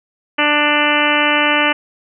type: harmonic tone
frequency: 295.7 Hz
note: D4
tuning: 12 cents sharp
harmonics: 1 / 2 / 3 / 4 / 5 / 6 / 7 / 8 / 9 / 10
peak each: -21 / -21 / -21 / -21 / -21 / -21 / -21 / -21 / -21 / -21 dBFS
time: 0.38-1.73 s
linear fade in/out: 10 ms
effects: none